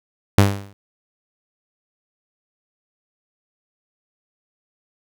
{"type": "tone with exponential decay", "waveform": "sawtooth", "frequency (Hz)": 99.8, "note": "G2", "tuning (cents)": 32, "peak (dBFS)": -3, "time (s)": [0.38, 0.73], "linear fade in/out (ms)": 0, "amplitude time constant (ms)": 75, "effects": []}